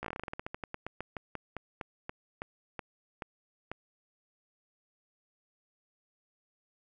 slowing click train, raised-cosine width 0.5 ms, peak -22 dBFS, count 27, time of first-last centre 0.03-3.716 s, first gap 15 ms, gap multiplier 1.15, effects none

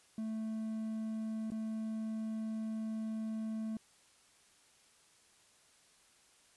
triangle tone with dropouts, 220 Hz, A3, in tune, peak -34 dBFS, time 0.18-3.77 s, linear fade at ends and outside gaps 2 ms, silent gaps 1.504-1.518 s, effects white hiss -66 dBFS RMS until 6.56 s + resampled to 24000 Hz

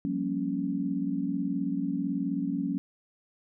sine chord, G half-diminished seventh, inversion third, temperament equal with one note detuned, 177.56 / 196 / 233.1 / 277.2 Hz, F3 / G3 / Bb3 / Db4, +29 / 0 / 0 / 0 cents, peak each -34 / -34 / -35 / -30 dBFS, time 0.05-2.78 s, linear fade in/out 0 ms, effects none

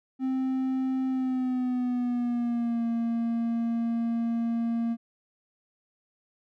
triangle tone with pitch glide, 261.6 to 231.7 Hz, C4 to A#3, 0 to -10 cents, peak -23 dBFS, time 0.19-4.97 s, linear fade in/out 50 ms, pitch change -210 cents, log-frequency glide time 1.08-2.85 s, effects none

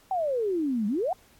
sine exponential two-way sweep, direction down then up, 784 to 198 to 784 Hz, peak -24 dBFS, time 0.11-1.13 s, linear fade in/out 2 ms, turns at 0.87 s, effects pink hiss -59 dBFS RMS until 1.39 s + AAC 64 kbps

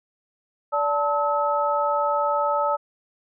sine tone cluster, 580 / 880 / 1289 Hz, D5 / A5 / E6, -22 / 0 / -39 cents, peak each -24 dBFS, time 0.72-2.77 s, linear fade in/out 20 ms, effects none

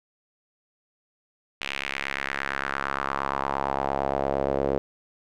sawtooth tone with band-pass filter sweep, 68.7 Hz, C#2, 15 cents flat, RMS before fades -28 dBFS, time 1.61-4.78 s, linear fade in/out 0 ms, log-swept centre 2700 to 480 Hz, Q 2.6, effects none

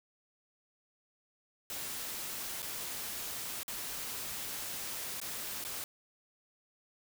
white noise with dropouts, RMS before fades -40 dBFS, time 1.7-5.84 s, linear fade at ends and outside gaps 1 ms, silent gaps 2.621-2.627 / 3.632-3.68 / 5.201-5.215 / 5.641-5.649 s, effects none

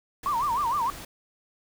pink noise, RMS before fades -41 dBFS, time 0.23-1.05 s, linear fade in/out 5 ms
sine tone with vibrato, 1046.5 Hz, C6, in tune, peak -23 dBFS, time 0.26-0.9 s, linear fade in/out 0 ms, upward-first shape sine, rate 6.5 Hz, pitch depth 240 cents each way
effects none

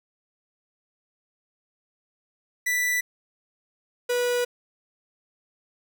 45% pulse tone pair in turn, 1975.5 / 488.6 Hz, B6 / B4, 0 / -19 cents, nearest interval 2 octaves, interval 2419 cents, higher first, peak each -22 dBFS, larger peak neither, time 2.66-3.01 / 4.09-4.45 s, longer second, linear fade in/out 10 ms, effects none

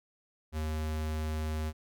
square tone, 77.78 Hz, D#2, in tune, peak -32 dBFS, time 0.52-1.73 s, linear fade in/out 50 ms, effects none

